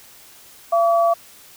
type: tone pair together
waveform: sine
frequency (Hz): 679 / 1144.6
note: F5 / D6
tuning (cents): -49 / -45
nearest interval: major sixth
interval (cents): 904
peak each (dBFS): -14 / -21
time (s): 0.72-1.14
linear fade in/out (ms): 10
effects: white hiss -46 dBFS RMS until 1.56 s